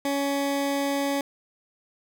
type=tone; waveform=20% pulse; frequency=280 Hz; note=C#4; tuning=18 cents sharp; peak=-19 dBFS; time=0.05-1.21 s; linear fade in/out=2 ms; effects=none